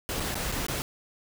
pink noise with dropouts, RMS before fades -31 dBFS, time 0.09-0.82 s, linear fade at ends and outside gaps 0 ms, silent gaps 0.199-0.203 / 0.344-0.354 / 0.518-0.523 / 0.666-0.684 s, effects none

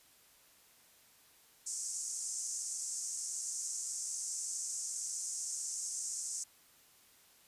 white band-pass noise, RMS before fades -40 dBFS, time 1.66-6.44 s, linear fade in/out 10 ms, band 5900 to 8500 Hz, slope 48 dB/octave, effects white hiss -64 dBFS RMS until 7.47 s + resampled to 32000 Hz

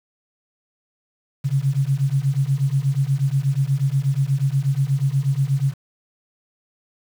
sine beating tone pair, 133 / 141.3 Hz, C3 / C#3, +29 / +34 cents, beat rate 8.3 Hz, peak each -20 dBFS, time 1.44-5.74 s, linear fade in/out 20 ms, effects 7-bit

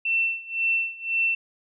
sine tone with tremolo, 2690 Hz, E7, 34 cents sharp, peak -19 dBFS, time 0.05-1.35 s, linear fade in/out 5 ms, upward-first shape sine, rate 1.9 Hz, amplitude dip 90%, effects none

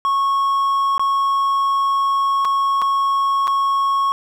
triangle tone with dropouts, 1100 Hz, C#6, 14 cents flat, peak -13 dBFS, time 0.05-4.12 s, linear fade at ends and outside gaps 0 ms, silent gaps 0.98-0.995 / 2.448-2.452 / 2.817-2.821 / 3.472-3.478 s, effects none

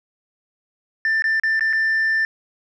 sine tone with dropouts, 1780 Hz, A6, 20 cents sharp, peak -14 dBFS, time 1.05-2.25 s, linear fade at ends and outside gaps 1 ms, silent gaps 1.222-1.241 / 1.398-1.435 / 1.595-1.608 / 1.728-1.732 s, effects tanh soft clip ceiling -15 dBFS

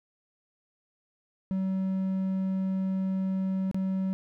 triangle tone with dropouts, 190 Hz, F#3, 46 cents sharp, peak -24 dBFS, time 1.51-4.13 s, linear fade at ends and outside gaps 0 ms, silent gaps 3.713-3.745 s, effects none

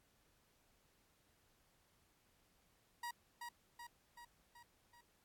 30% pulse tone with echo, 954 Hz, A#5, 40 cents sharp, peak -40 dBFS, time 3.03-3.11 s, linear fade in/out 5 ms, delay 380 ms, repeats 5, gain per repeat -4 dB, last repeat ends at 5.01 s, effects pink hiss -75 dBFS RMS until 5.24 s + AAC 64 kbps

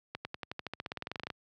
accelerating click train, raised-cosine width 0.3 ms, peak -21 dBFS, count 20, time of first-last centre 0.15-1.302 s, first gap 100 ms, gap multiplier 0.94, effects high-pass 80 Hz 12 dB/octave

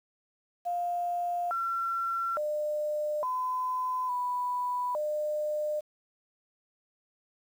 sine tone with pitch steps, 702 / 1358 / 601 / 1014 / 988 / 603 Hz, F5 / F6 / D5 / B5 / B5 / D5, +9 / -49 / +40 / +45 / 0 / +46 cents, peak -28 dBFS, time 0.65-5.81 s, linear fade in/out 20 ms, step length 860 ms, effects 9-bit

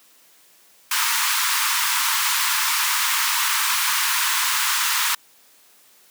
pink high-pass noise, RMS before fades -21 dBFS, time 0.91-5.15 s, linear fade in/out 5 ms, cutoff 910 Hz, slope 96 dB/octave, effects white hiss -54 dBFS RMS until 6.1 s + high-pass 200 Hz 12 dB/octave

